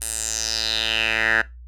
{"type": "tone with band-pass filter sweep", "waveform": "10% pulse", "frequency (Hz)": 111.2, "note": "A2", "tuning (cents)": 19, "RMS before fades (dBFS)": -23, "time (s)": [0.01, 1.42], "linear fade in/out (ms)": 10, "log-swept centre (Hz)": [10000, 1600], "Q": 4.5, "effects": ["noise-tail reverb RT60 0.2 s tail -18 dB re dry", "added 60 Hz sine -38 dBFS peak until 1.67 s"]}